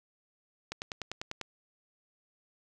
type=click train; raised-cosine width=0.2 ms; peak=-19 dBFS; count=8; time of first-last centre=0.72-1.413 s; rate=10.1 Hz; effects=none